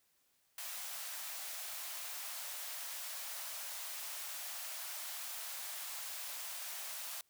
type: high-pass noise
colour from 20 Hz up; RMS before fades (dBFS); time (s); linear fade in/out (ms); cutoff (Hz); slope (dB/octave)
white; -44; 0.58-7.21; 2; 580; 48
effects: white hiss -75 dBFS RMS until 7.29 s